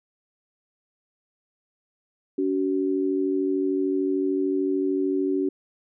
sine tone pair together, 284.3 / 377.7 Hz, C#4 / F#4, +44 / +36 cents, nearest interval perfect fourth, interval 492 cents, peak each -24 dBFS, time 2.38-5.49 s, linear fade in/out 5 ms, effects none

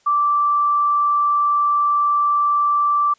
sine tone, 1169 Hz, D6, 8 cents flat, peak -14 dBFS, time 0.06-3.14 s, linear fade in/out 10 ms, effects white hiss -59 dBFS RMS until 3.18 s + resampled to 16000 Hz

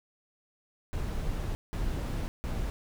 brown noise bursts at uneven times, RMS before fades -32 dBFS, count 3, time 0.93-1.55 / 1.73-2.28 / 2.44-2.7 s, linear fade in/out 0 ms, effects none

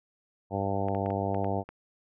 harmonic tone, 98.4 Hz, G2, 7 cents sharp, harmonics 1 / 2 / 3 / 4 / 5 / 6 / 7 / 8 / 9, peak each -33 / -35 / -37 / -37 / -36 / -37 / -34 / -37 / -39 dBFS, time 0.5-1.64 s, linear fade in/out 50 ms
clicks, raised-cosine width 0.5 ms, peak -27 dBFS, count 7, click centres 0.885 / 0.949 / 1.061 / 1.104 / 1.346 / 1.445 / 1.69 s
effects none

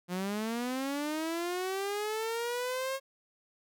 sawtooth linear sweep, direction up, 174.61 to 543 Hz, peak -28 dBFS, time 0.08-3 s, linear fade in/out 50 ms, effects none

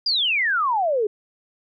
sine exponential sweep, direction down, 4978 to 401.1 Hz, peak -18 dBFS, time 0.06-1.07 s, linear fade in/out 5 ms, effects none

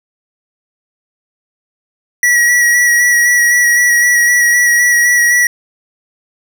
square tone with vibrato, 1926 Hz, B6, 44 cents flat, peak -8 dBFS, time 2.23-5.47 s, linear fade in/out 2 ms, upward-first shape square, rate 3.9 Hz, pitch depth 17 cents each way, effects none

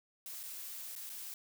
blue noise with dropouts, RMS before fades -45 dBFS, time 0.26-1.34 s, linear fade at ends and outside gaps 1 ms, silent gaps 0.432-0.436 / 0.953-0.961 / 1.094-1.099 s, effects none

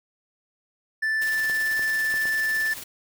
triangle tone, 1760 Hz, A6, in tune, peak -20 dBFS, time 1.02-2.74 s, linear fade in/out 10 ms
white noise with tremolo, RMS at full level -36 dBFS, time 1.21-2.84 s, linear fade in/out 10 ms, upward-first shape square, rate 18 Hz, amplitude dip 35%
clicks, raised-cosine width 1 ms, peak -24 dBFS, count 4, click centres 1.498 / 1.794 / 2.141 / 2.255 s
effects none

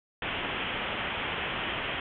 white low-pass noise, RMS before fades -33 dBFS, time 0.22-2 s, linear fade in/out 2 ms, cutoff 3300 Hz, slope 96 dB/octave, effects none

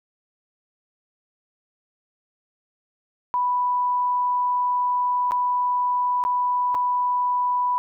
sine tone with dropouts, 987.8 Hz, B5, in tune, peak -19 dBFS, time 3.34-7.78 s, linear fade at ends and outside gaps 0 ms, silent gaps 5.31-5.319 / 6.239-6.25 / 6.745-6.75 s, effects none

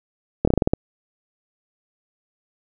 slowing click train, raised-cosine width 2 ms, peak -3 dBFS, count 8, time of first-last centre 0.45-0.735 s, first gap 25 ms, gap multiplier 1.16, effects none

